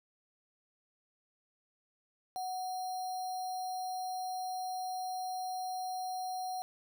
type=tone with sample-and-hold; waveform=sine; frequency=740 Hz; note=F#5; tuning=in tune; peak=-35 dBFS; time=2.36-6.62 s; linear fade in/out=0 ms; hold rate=4900 Hz; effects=none